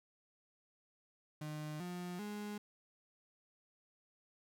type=tone with pitch steps; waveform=35% pulse; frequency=152.2 / 177.89 / 207.9 Hz; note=D#3 / F3 / G#3; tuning=-38 / +32 / +2 cents; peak=-40 dBFS; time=1.41-2.58 s; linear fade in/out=5 ms; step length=390 ms; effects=none